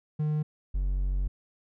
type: tone pair in turn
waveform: triangle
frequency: 152 / 46.65 Hz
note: D#3 / F#1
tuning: -40 / +15 cents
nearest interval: octave + minor sixth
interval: 2045 cents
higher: first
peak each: -23 dBFS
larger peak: neither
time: 0.19-0.43 / 0.74-1.28 s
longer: second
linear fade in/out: 10 ms
effects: none